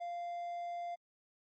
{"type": "tone", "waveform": "triangle", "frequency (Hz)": 695, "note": "F5", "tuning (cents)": -9, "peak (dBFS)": -36, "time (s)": [0, 0.96], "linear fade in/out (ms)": 20, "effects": ["MP3 32 kbps"]}